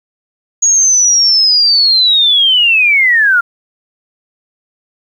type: linear sweep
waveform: sine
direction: down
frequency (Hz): 6690 to 1369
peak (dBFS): -6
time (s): 0.62-3.41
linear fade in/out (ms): 10
effects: 7-bit